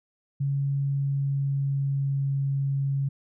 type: tone with pitch glide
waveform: sine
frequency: 139.3 to 138.02 Hz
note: C#3 to C#3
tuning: +9 to -7 cents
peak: -23 dBFS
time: 0.4-3.09 s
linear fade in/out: 10 ms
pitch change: -16 cents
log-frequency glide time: 0.79-2.34 s
effects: none